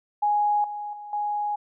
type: tone with level steps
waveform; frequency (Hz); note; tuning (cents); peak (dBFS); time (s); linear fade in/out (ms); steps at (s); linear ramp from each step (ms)
sine; 830.6; G#5; 0; -19 / -30 / -36 / -24; 0.22-1.56; 10; 0.64 / 0.93 / 1.13; 2
effects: none